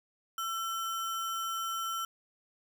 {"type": "tone with sample-and-hold", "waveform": "sine", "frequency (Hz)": 1343, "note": "E6", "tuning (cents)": 32, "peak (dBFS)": -32, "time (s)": [0.38, 2.05], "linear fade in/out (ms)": 2, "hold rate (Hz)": 4410, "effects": []}